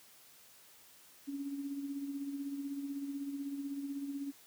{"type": "tone with tremolo", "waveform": "sine", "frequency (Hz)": 280, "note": "C#4", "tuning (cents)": 18, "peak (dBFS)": -35, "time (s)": [1.27, 4.32], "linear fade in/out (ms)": 20, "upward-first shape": "sine", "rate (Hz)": 16, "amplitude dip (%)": 50, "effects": ["white hiss -60 dBFS RMS until 4.46 s", "high-pass 80 Hz 12 dB/octave"]}